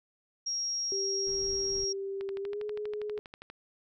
sine tone, 5600 Hz, F8, 4 cents sharp, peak -30 dBFS, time 0.46-1.93 s, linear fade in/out 10 ms
sine tone with pitch glide, 392 to 420.1 Hz, G4 to G#4, 0 to +20 cents, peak -33 dBFS, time 0.92-3.19 s, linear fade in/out 0 ms, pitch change +120 cents, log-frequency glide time 2.39-2.62 s
brown noise, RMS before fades -47 dBFS, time 1.26-1.85 s, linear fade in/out 10 ms
click train, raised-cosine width 0.3 ms, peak -29 dBFS, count 17, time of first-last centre 2.21-3.5 s, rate 12.4 Hz
effects none

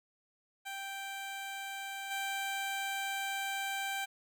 15% pulse tone with level steps, 784 Hz, G5, in tune, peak -33 / -28 dBFS, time 0.65-4.06 s, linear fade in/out 20 ms, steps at 2.1 s, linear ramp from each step 20 ms, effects none

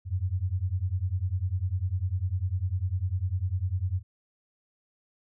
sine beating tone pair, 87.31 / 97.31 Hz, F2 / G2, 0 / -12 cents, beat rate 10 Hz, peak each -29 dBFS, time 0.05-4.03 s, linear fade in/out 50 ms, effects none

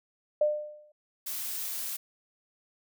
sine tone with exponential decay, 600 Hz, D5, 37 cents sharp, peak -19 dBFS, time 0.41-0.92 s, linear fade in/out 5 ms, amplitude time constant 110 ms
blue noise, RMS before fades -35 dBFS, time 1.26-1.97 s, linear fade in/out 10 ms
effects none

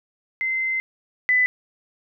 sine tone pair in turn, 2069 / 2001 Hz, C7 / B6, -20 / +22 cents, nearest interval minor second, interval 58 cents, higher first, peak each -21 / -15 dBFS, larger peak second, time 0.41-0.8 / 1.29-1.46 s, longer first, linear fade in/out 0 ms, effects none

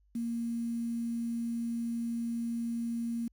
sine tone with quantisation, 233.1 Hz, A#3, in tune, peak -31 dBFS, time 0.15-3.28 s, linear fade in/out 5 ms, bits 9, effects added 50 Hz sine -64 dBFS peak until 3.32 s

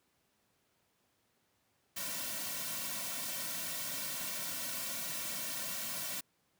white noise with comb filter, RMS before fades -39 dBFS, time 1.96-6.21 s, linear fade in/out 10 ms, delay 2.4 ms, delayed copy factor -1, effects pink hiss -75 dBFS RMS until 6.59 s + high-pass 100 Hz 12 dB/octave

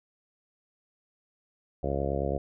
harmonic tone, 69.3 Hz, C#2, in tune, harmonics 1 / 2 / 3 / 4 / 5 / 6 / 7 / 8 / 9 / 10, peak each -33 / -35 / -38 / -39 / -37 / -36 / -36 / -34 / -39 / -38 dBFS, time 1.83-2.38 s, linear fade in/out 5 ms, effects none

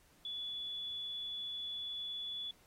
sine tone, 3429 Hz, A7, 45 cents flat, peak -39 dBFS, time 0.25-2.51 s, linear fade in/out 2 ms, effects pink hiss -67 dBFS RMS until 2.66 s + AAC 48 kbps

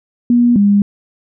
sine tone pair in turn, 240.5 / 202.6 Hz, B3 / G#3, -46 / -43 cents, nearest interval minor third, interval 297 cents, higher first, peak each -7 dBFS, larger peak neither, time 0.3-0.56 / 0.56-0.82 s, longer neither, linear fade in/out 2 ms, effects none

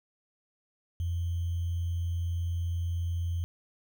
sine tone with sample-and-hold, 85.8 Hz, F2, 30 cents flat, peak -28 dBFS, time 1-3.44 s, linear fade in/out 0 ms, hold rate 3150 Hz, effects none

